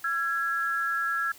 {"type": "tone pair together", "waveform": "sine", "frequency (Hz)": [1354.5, 1661.2], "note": ["E6", "G#6"], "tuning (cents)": [47, 0], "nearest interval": "major third", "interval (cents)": 353, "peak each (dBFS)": -28, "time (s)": [0.04, 1.32], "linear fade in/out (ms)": 5, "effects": ["white hiss -51 dBFS RMS until 1.38 s"]}